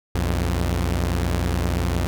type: tone pair together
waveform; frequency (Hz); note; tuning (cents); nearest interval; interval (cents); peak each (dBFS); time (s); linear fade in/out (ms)
sawtooth; 61.41 / 87.31; B1 / F2; -9 / 0; tritone; 609; -19; 0.15-2.07; 0
effects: none

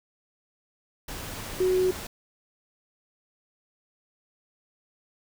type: tone in noise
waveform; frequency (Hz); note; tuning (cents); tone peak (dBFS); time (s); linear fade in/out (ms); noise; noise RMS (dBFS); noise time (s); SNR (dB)
sine; 369.9; F#4; 0; -20; 1.6-1.91; 5; pink; -37; 1.08-2.07; +14
effects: none

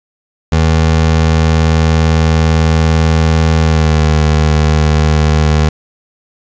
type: tone with pitch glide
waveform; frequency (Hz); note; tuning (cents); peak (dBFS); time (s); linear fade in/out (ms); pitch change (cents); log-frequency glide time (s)
25% pulse; 80.2 to 76.84; E2 to D#2; -47 to -21; -4; 0.52-5.69; 5; -74; 3.6-4.11
effects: resampled to 16000 Hz + 7-bit

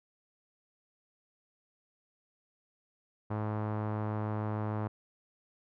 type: tone with low-pass filter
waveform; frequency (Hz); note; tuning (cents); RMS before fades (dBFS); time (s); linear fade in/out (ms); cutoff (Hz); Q
sawtooth; 106.7; G#2; +47; -34; 3.3-4.88; 10; 1100; 1.6
effects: none

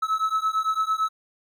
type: beating tone pair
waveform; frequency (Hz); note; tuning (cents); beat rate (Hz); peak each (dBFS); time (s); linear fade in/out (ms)
triangle; 1294 / 1302.9; E6 / E6; -32 / -21; 8.9; -23; 0.02-1.09; 10
effects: none

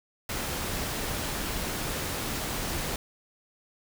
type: noise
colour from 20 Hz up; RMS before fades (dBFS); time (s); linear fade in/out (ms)
pink; -32; 0.29-2.96; 2
effects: none

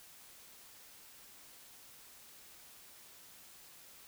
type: silence
effects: white hiss -57 dBFS RMS until 4.07 s

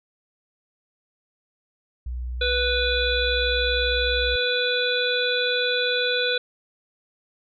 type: tone with vibrato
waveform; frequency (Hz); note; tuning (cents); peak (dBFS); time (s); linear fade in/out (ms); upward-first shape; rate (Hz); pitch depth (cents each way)
sine; 61.3; B1; -12; -27; 2.06-4.36; 5; sine; 19; 24
type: harmonic tone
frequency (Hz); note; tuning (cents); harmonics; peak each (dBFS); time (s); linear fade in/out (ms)
493.9; B4; 0; 1 / 3 / 5 / 7 / 8; -25 / -26 / -30 / -27 / -28; 2.41-6.38; 5
effects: none

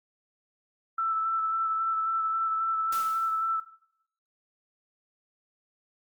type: tone with vibrato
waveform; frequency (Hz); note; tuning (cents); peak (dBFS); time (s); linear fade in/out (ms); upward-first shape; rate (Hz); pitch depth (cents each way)
sine; 1323; E6; +6; -25; 0.98-3.6; 5; square; 3.7; 11
type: noise with exponential decay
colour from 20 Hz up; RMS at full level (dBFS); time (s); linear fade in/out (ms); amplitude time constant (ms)
white; -37; 2.92-3.61; 5; 150
effects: noise-tail reverb RT60 0.7 s tail -17 dB re dry + Opus 48 kbps

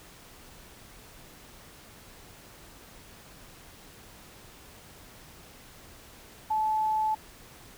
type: tone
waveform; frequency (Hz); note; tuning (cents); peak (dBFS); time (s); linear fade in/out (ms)
sine; 867; A5; -26; -24; 6.5-7.15; 10
effects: pink hiss -51 dBFS RMS until 7.77 s

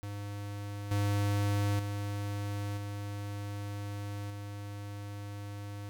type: tone with level steps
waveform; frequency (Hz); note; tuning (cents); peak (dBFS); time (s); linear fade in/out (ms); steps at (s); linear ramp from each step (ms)
square; 101.9; G#2; -32; -38 / -28 / -34 / -37 / -40; 0.03-5.89; 0; 0.91 / 1.79 / 2.77 / 4.3; 5
effects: none

